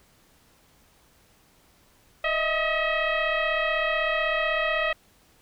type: tone with frequency modulation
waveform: sine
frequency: 655 Hz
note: E5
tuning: 11 cents flat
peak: -22 dBFS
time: 2.24-4.93 s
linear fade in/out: 5 ms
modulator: 637 Hz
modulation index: 3.5
effects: pink hiss -60 dBFS RMS until 5.41 s